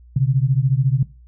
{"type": "beating tone pair", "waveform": "sine", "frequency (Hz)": [127.6, 141.6], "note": ["C3", "C#3"], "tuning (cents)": [-43, 37], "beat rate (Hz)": 14, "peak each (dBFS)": -17, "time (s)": [0.16, 1.03], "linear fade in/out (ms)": 5, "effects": ["noise-tail reverb RT60 0.3 s tail -19 dB re dry", "added 60 Hz sine -43 dBFS peak until 1.27 s"]}